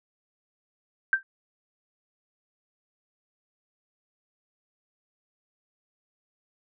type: tone with exponential decay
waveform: sine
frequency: 1568 Hz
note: G6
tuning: in tune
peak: -14 dBFS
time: 1.13-1.23 s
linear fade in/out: 1 ms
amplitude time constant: 20 ms
effects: none